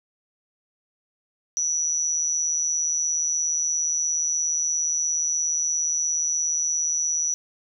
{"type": "tone with amplitude modulation", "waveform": "sine", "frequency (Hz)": 5890, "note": "F#8", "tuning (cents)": -9, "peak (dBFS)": -18, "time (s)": [1.57, 7.34], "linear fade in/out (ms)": 0, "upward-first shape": "sine", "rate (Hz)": 157, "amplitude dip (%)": 75, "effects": []}